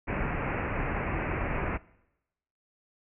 pink low-pass noise, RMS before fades -31 dBFS, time 0.07-1.78 s, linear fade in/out 20 ms, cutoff 2600 Hz, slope 96 dB/octave, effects noise-tail reverb RT60 0.9 s tail -22 dB re dry

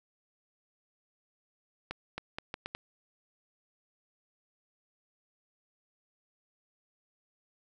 accelerating click train, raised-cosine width 0.3 ms, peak -20 dBFS, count 6, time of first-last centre 1.91-2.75 s, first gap 270 ms, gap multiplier 0.76, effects none

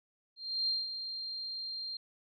sine tone with ADSR envelope, 4186 Hz, C8, in tune, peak -28 dBFS, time 0.36-1.97 s, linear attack 320 ms, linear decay 190 ms, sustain -9 dB, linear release 4 ms, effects none

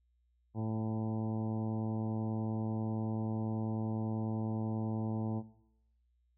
harmonic tone with a mistuned harmonic, 110.2 Hz, A2, 3 cents sharp, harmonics 1 / 2 / 3 / 4 / 5 / 6 / 7 / 8 / 9, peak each -35 / -38 / -43 / -48 / -50 / -52 / -50 / -52 / -57 dBFS, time 0.54-5.43 s, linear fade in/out 50 ms, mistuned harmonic 6, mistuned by +16 cents, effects noise-tail reverb RT60 0.8 s tail -18 dB re dry + added 60 Hz sine -70 dBFS peak until 6.37 s

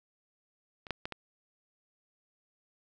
clicks, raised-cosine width 0.3 ms, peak -29 / -16 / -20 / -22 dBFS, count 4, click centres 0.868 / 0.907 / 1.055 / 1.123 s, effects none

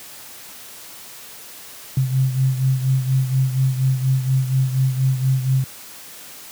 sine beating tone pair, 130.81 / 135.01 Hz, C3 / C#3, 0 / -45 cents, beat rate 4.2 Hz, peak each -16 / -22 dBFS, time 1.97-5.64 s, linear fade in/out 2 ms, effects white hiss -39 dBFS RMS until 6.51 s + high-pass 80 Hz 12 dB/octave

